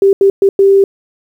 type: tone bursts at uneven times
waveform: sine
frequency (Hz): 392.7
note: G4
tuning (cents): +3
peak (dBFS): -4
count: 4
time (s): 0.02-0.13 / 0.21-0.3 / 0.42-0.49 / 0.59-0.84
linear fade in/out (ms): 2
effects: 7-bit